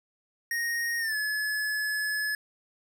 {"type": "tone with pitch glide", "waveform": "square", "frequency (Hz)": [1864.7, 1709.9], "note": ["A#6", "A6"], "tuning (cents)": [0, -50], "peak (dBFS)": -28, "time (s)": [0.51, 2.35], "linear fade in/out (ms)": 2, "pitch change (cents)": -150, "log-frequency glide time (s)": [0.99, 1.16], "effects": []}